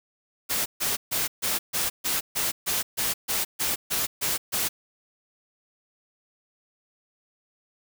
white noise bursts, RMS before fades -26 dBFS, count 14, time 0.49-4.69 s, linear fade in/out 20 ms, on 170 ms, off 140 ms, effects none

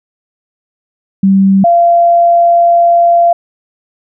sine tone pair in turn, 194 / 687.2 Hz, G3 / F5, -18 / -28 cents, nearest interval octave + minor seventh, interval 2190 cents, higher second, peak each -4 dBFS, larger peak neither, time 1.23-1.64 / 1.64-3.33 s, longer second, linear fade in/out 5 ms, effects none

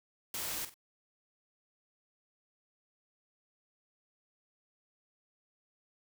white noise with echo, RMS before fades -38 dBFS, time 0.34-0.65 s, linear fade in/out 2 ms, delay 46 ms, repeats 2, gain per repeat -11 dB, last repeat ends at 0.742 s, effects none

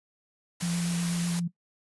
white noise, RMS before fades -35 dBFS, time 0.6-1.4 s, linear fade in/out 10 ms
sine tone with vibrato, 172.5 Hz, F3, 21 cents flat, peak -26 dBFS, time 0.62-1.48 s, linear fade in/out 10 ms, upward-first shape square, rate 8.1 Hz, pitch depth 11 cents each way
effects noise-tail reverb RT60 0.1 s tail -17 dB re dry + resampled to 24000 Hz

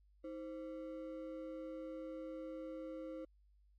triangle ring-modulated tone, 420.6 Hz, G#4, 22 cents sharp, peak -39 dBFS, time 0.24-3.25 s, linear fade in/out 5 ms, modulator 102 Hz, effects added 50 Hz sine -66 dBFS peak until 3.78 s + AAC 64 kbps

